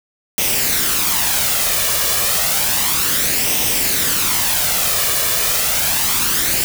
white noise with flanger, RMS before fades -17 dBFS, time 0.38-6.64 s, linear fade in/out 0 ms, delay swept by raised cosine 0.34 to 1.74 ms, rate 0.31 Hz, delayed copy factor +0.5, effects none

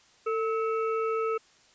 harmonic tone with a mistuned harmonic, 447.6 Hz, A4, 30 cents sharp, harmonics 1 / 3 / 5 / 6, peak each -27 / -31 / -45 / -45 dBFS, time 0.26-1.38 s, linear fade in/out 10 ms, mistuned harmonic 3, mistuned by -63 cents, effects white hiss -60 dBFS RMS until 1.74 s + resampled to 16000 Hz

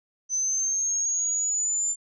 sine linear sweep, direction up, 6080 to 7190 Hz, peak -23 dBFS, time 0.29-1.96 s, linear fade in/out 50 ms, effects none

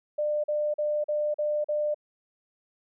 sine tone bursts, 598 Hz, D5, 31 cents sharp, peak -24 dBFS, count 6, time 0.18-1.945 s, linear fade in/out 10 ms, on 260 ms, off 41 ms, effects none

